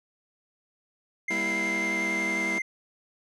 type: tone with vibrato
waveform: triangle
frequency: 2093 Hz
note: C7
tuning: in tune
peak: -25 dBFS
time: 1.28-2.62 s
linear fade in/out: 5 ms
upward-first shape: triangle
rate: 11 Hz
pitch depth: 18 cents each way
type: chord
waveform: sawtooth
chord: E diminished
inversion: first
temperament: just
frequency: 197.78 / 237.3 / 329.6 Hz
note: G3 / Bb3 / E4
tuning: +16 / +31 / 0 cents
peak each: -31 / -33 / -30 dBFS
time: 1.3-2.59 s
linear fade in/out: 10 ms
effects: low-pass 10000 Hz 12 dB/octave